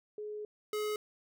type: tone pair in turn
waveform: sine / square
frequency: 421.7 / 423.4 Hz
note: G#4 / G#4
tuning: +26 / +33 cents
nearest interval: unison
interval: 7 cents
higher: second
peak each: -38 / -33 dBFS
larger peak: second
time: 0.18-0.45 / 0.73-0.96 s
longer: first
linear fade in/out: 2 ms
effects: none